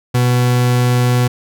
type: tone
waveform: 40% pulse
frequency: 123.47 Hz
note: B2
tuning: in tune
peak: -10 dBFS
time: 0.14-1.28 s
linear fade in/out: 10 ms
effects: none